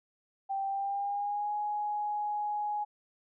sine tone with pitch glide, 783 to 834.4 Hz, G5 to G#5, -2 to +8 cents, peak -30 dBFS, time 0.49-2.85 s, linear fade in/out 20 ms, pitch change +110 cents, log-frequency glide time 0.66-1.54 s, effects none

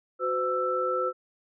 sine tone cluster, 369.6 / 510 / 1326 Hz, F#4 / C5 / E6, -2 / -44 / +10 cents, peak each -32 / -28 / -28 dBFS, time 0.19-1.13 s, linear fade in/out 50 ms, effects none

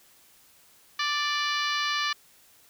harmonic tone, 587.3 Hz, D5, in tune, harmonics 2 / 3 / 4 / 5 / 6 / 7 / 8 / 9 / 10, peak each -30 / -31 / -34 / -34 / -36 / -35 / -37 / -43 / -43 dBFS, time 0.99-2.13 s, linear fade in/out 5 ms, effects white hiss -58 dBFS RMS until 2.69 s

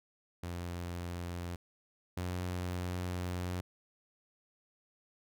sawtooth tone pair in turn, 87.31 / 89.82 Hz, F2 / F2, 0 / +49 cents, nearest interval unison, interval 49 cents, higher second, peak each -34 / -31 dBFS, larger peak second, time 0.43-1.56 / 2.17-3.61 s, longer second, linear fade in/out 5 ms, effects none

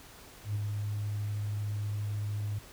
sine tone with ADSR envelope, 103.83 Hz, G#2, in tune, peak -26 dBFS, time 0.44-2.59 s, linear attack 110 ms, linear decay 21 ms, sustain -4 dB, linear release 7 ms, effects tanh soft clip ceiling -26 dBFS + pink hiss -52 dBFS RMS until 2.72 s

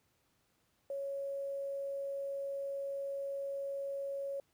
sine tone with quantisation, 554.4 Hz, C#5, in tune, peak -36 dBFS, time 0.9-4.4 s, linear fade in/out 2 ms, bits 11, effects pink hiss -75 dBFS RMS until 4.53 s + high-pass 60 Hz 12 dB/octave

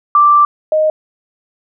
sine tone pair in turn, 1174.7 / 621.2 Hz, D6 / D#5, 0 / -3 cents, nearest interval major seventh, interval 1103 cents, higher first, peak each -5 / -9 dBFS, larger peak first, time 0.15-0.45 / 0.72-0.9 s, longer first, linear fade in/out 2 ms, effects none

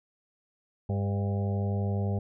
harmonic tone with a mistuned harmonic, 100.2 Hz, G2, 38 cents sharp, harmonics 1 / 2 / 4 / 5 / 6 / 7 / 8, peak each -27 / -33 / -39 / -41 / -43 / -44 / -45 dBFS, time 0.89-2.19 s, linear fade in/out 5 ms, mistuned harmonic 7, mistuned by -21 cents, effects none

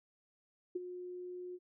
sine tone with ADSR envelope, 359.9 Hz, F#4, 48 cents flat, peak -32 dBFS, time 0.75-1.59 s, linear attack 9 ms, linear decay 23 ms, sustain -10 dB, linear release 44 ms, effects none

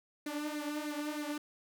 sawtooth tone with flanger, 297.7 Hz, D4, 24 cents sharp, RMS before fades -38 dBFS, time 0.26-1.38 s, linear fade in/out 5 ms, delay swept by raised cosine 0.46 to 4.16 ms, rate 3.2 Hz, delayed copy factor +0.7, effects none

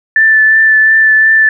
sine tone with vibrato, 1760 Hz, A6, in tune, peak -4 dBFS, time 0.16-1.49 s, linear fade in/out 2 ms, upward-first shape triangle, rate 2.8 Hz, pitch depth 16 cents each way, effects none

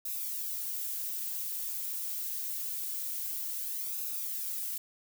violet noise with flanger, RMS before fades -36 dBFS, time 0.05-4.78 s, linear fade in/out 5 ms, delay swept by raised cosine 0.77 to 5.87 ms, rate 0.25 Hz, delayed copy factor +0.55, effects none

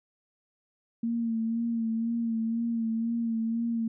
sine tone with vibrato, 228.9 Hz, A#3, 31 cents flat, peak -26 dBFS, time 1.03-3.88 s, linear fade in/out 5 ms, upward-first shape sine, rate 2 Hz, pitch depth 35 cents each way, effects none

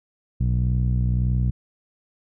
sawtooth tone with low-pass filter, 61.74 Hz, B1, in tune, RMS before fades -21 dBFS, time 0.4-1.51 s, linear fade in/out 10 ms, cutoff 150 Hz, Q 2.7, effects none

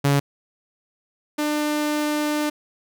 sawtooth tone pair in turn, 141.2 / 299.2 Hz, C#3 / D4, +32 / +32 cents, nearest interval octave + minor second, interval 1300 cents, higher second, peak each -12 / -17 dBFS, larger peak first, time 0.04-0.2 / 1.38-2.5 s, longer second, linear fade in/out 10 ms, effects none

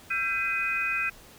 sine tone cluster, 1347 / 1579 / 2026 / 2500 Hz, E6 / G6 / B6 / D#7, +37 / +12 / +44 / +8 cents, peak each -34 / -32 / -36 / -27 dBFS, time 0.1-1.1 s, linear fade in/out 10 ms, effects pink hiss -51 dBFS RMS until 1.38 s

